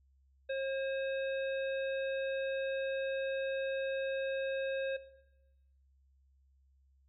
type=harmonic tone with a mistuned harmonic; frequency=538 Hz; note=C5; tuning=48 cents sharp; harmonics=1 / 3 / 5 / 7; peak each=-33 / -43 / -47 / -50 dBFS; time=0.49-4.97 s; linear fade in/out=10 ms; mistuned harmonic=5; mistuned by=-73 cents; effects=noise-tail reverb RT60 1.0 s tail -17 dB re dry + added 67 Hz sine -65 dBFS peak until 7.08 s